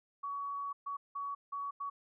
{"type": "tone bursts at uneven times", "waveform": "sine", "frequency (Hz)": 1127, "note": "C#6", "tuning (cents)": 28, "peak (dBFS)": -36, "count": 5, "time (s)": [[0.23, 0.73], [0.86, 0.97], [1.15, 1.35], [1.52, 1.71], [1.8, 1.9]], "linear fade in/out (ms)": 10, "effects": []}